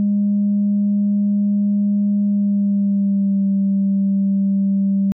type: tone with pitch glide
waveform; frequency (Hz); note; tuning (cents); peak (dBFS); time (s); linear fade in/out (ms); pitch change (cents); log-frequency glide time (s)
sine; 203.7 to 196.31; G#3 to G3; -33 to +3; -13; 0-5.12; 0; -64; 2.23-3.45
effects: tanh soft clip ceiling -10 dBFS